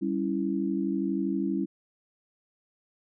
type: chord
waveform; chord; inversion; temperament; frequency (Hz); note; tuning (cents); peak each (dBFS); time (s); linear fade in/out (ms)
sine; C# diminished; second; equal; 196 / 277.2 / 329.6; G3 / C#4 / E4; 0 / 0 / 0; -30; 0.01-1.66; 20
effects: none